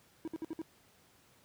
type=tone bursts; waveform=triangle; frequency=322.4 Hz; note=E4; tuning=38 cents flat; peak=-34 dBFS; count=5; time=0.25-0.616 s; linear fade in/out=0 ms; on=26 ms; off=59 ms; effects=pink hiss -65 dBFS RMS until 1.44 s + high-pass 80 Hz 12 dB/octave